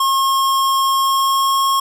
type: tone with pitch glide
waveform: square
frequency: 1079 to 1086.5 Hz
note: C#6 to C#6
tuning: -47 to -35 cents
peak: -14 dBFS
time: 0-1.8 s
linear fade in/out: 5 ms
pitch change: +12 cents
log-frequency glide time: 0.9-1.6 s
effects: none